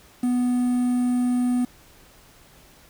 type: tone with quantisation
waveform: triangle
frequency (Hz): 246.9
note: B3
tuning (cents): 0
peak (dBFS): -17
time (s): 0.23-1.65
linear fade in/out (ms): 5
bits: 7
effects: pink hiss -52 dBFS RMS until 2.89 s